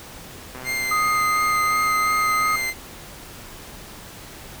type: click train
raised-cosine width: 0.5 ms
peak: -22 dBFS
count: 276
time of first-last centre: 0.55-2.698 s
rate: 128 Hz
type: tone with vibrato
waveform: 40% pulse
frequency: 2093 Hz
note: C7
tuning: in tune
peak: -22 dBFS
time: 0.64-2.74 s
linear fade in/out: 50 ms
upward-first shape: sine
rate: 2.8 Hz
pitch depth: 12 cents each way
type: tone with pitch glide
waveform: sine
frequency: 1244.5 to 1254.6 Hz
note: D#6 to D#6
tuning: 0 to +14 cents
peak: -19 dBFS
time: 0.91-2.56 s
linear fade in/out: 5 ms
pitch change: +14 cents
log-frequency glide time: 1.66-1.84 s
effects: pink hiss -40 dBFS RMS until 4.6 s